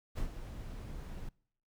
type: noise with ADSR envelope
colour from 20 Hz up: brown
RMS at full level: -34 dBFS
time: 0.15-1.29 s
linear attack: 32 ms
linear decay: 98 ms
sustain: -9 dB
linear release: 3 ms
effects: noise-tail reverb RT60 0.6 s tail -25 dB re dry

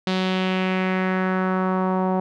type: tone with low-pass filter sweep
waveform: sawtooth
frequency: 186.6 Hz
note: F#3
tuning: 15 cents sharp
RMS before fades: -22 dBFS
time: 0.07-2.2 s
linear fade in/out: 2 ms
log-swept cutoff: 4000 to 840 Hz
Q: 2.3
effects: none

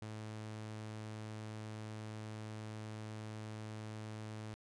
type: tone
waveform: sawtooth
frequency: 108.3 Hz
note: A2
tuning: 27 cents flat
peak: -40 dBFS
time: 0.02-4.54 s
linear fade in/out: 0 ms
effects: resampled to 22050 Hz

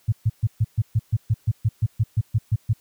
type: tone bursts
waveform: sine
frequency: 110 Hz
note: A2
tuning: in tune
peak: -15 dBFS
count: 16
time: 0.08-2.734 s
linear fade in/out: 10 ms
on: 44 ms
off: 130 ms
effects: white hiss -60 dBFS RMS until 2.8 s

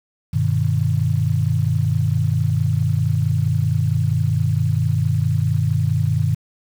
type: chord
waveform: sine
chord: G augmented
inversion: none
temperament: just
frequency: 98 / 122.5 / 153.12 Hz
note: G2 / B2 / D#3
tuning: 0 / -14 / -27 cents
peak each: -20 dBFS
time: 0.33-6.35 s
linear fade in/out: 10 ms
effects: 7-bit

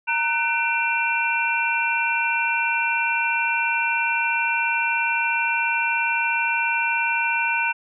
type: tone cluster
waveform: sine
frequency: 927 / 1503 / 2369 / 2706 Hz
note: A#5 / F#6 / D7 / E7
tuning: -10 / +27 / +14 / +45 cents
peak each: -25 dBFS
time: 0.07-7.73 s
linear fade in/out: 20 ms
effects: none

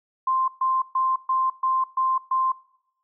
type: tone bursts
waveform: sine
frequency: 1046.5 Hz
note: C6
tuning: in tune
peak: -19 dBFS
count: 7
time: 0.27-2.52 s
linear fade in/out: 5 ms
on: 210 ms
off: 130 ms
effects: noise-tail reverb RT60 0.8 s tail -22 dB re dry

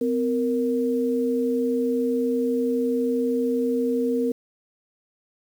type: tone pair together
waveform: sine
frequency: 254.6 / 466.2 Hz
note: C4 / A#4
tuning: -47 / 0 cents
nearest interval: minor seventh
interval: 1047 cents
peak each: -23 dBFS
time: 0.01-4.32 s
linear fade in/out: 5 ms
effects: 8-bit

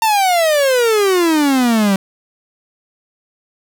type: exponential sweep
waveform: 45% pulse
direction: down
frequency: 912 to 190 Hz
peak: -11 dBFS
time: 0.02-1.96 s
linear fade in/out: 2 ms
effects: none

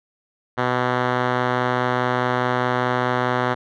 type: tone with low-pass filter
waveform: 5% pulse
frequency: 124.8 Hz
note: B2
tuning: 19 cents sharp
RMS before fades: -21 dBFS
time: 0.57-3.55 s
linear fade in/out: 20 ms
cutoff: 2200 Hz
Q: 1
effects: none

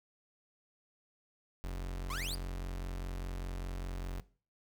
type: tone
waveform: 40% pulse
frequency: 44.98 Hz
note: F#1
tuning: 48 cents flat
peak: -36 dBFS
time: 1.64-4.2 s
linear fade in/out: 0 ms
type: exponential sweep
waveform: sawtooth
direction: up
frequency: 987.8 to 4968 Hz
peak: -35 dBFS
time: 2.1-2.35 s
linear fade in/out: 2 ms
effects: noise-tail reverb RT60 0.4 s tail -19 dB re dry

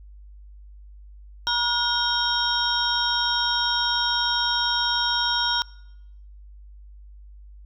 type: tone cluster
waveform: sine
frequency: 956 / 1439 / 3192 / 3784 / 5530 Hz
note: A#5 / F#6 / G7 / A#7 / F8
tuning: +43 / -49 / +31 / +25 / -18 cents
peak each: -27 dBFS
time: 1.47-5.62 s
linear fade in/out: 0 ms
effects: noise-tail reverb RT60 0.9 s tail -24 dB re dry + added 50 Hz sine -42 dBFS peak until 7.65 s

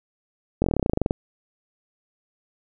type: slowing click train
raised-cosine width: 2 ms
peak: -7 dBFS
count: 16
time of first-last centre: 0.62-1.109 s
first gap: 21 ms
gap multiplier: 1.06
effects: none

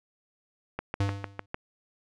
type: click train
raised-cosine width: 0.5 ms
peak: -16 dBFS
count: 6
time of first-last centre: 0.79-1.544 s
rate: 6.63 Hz
type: tone with exponential decay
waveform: square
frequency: 99.5 Hz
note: G2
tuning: 26 cents sharp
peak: -23 dBFS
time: 1-1.46 s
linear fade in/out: 5 ms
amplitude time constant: 100 ms
effects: low-pass 6000 Hz 12 dB/octave

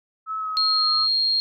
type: tone with pitch glide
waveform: sine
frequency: 1297 to 1275.5 Hz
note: E6 to D#6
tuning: -28 to +43 cents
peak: -25 dBFS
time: 0.26-1.08 s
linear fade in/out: 50 ms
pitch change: -29 cents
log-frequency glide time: 0.38-0.48 s
type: tone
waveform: sine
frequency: 4237 Hz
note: C8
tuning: 21 cents sharp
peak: -18 dBFS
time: 0.57-1.4 s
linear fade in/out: 0 ms
effects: none

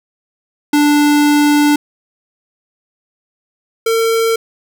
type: tone pair in turn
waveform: square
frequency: 293.7 / 453.5 Hz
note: D4 / A#4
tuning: 0 / -48 cents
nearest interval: minor sixth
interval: 752 cents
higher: second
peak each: -9 / -12 dBFS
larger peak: first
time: 0.73-1.76 / 3.86-4.36 s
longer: first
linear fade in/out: 5 ms
effects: none

